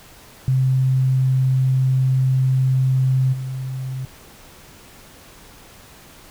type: tone with level steps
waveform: sine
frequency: 130.81 Hz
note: C3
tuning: in tune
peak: -14 / -24 dBFS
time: 0.48-4.05 s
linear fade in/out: 0 ms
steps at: 3.32 s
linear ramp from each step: 20 ms
effects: pink hiss -45 dBFS RMS until 6.3 s